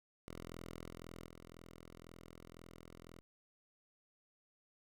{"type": "tone with level steps", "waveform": "5% pulse", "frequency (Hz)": 41.96, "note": "E1", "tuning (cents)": 31, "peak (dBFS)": [-36, -38, -43], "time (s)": [0.28, 3.21], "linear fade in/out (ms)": 0, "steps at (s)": [0.89, 1.26], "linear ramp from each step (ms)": 2, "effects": []}